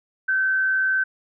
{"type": "tone with frequency modulation", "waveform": "sine", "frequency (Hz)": 1539, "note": "G6", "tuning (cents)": -32, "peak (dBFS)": -18, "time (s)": [0.28, 1.04], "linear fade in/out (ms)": 10, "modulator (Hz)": 89.9, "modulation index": 0.32, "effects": []}